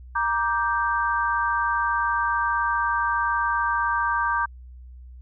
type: chord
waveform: sine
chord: G minor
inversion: first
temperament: just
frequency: 940.8 / 1176 / 1568 Hz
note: Bb5 / D6 / G6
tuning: +16 / +2 / 0 cents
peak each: -25 dBFS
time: 0.15-4.46 s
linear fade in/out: 10 ms
effects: added 62 Hz sine -40 dBFS peak until 5.21 s